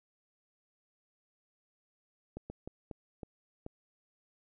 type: slowing click train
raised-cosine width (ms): 2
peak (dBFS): -28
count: 6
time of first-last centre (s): 2.37-3.664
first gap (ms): 130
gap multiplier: 1.35
effects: none